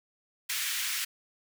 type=high-pass noise; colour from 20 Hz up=pink; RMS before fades=-32 dBFS; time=0.49-1.05 s; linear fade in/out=10 ms; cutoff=1700 Hz; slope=24 dB/octave; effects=none